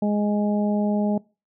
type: harmonic tone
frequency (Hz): 207.7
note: G#3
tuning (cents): 0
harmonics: 1 / 2 / 3 / 4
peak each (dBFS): -20 / -30 / -28 / -33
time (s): 0.02-1.18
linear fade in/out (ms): 5
effects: noise-tail reverb RT60 0.3 s tail -23 dB re dry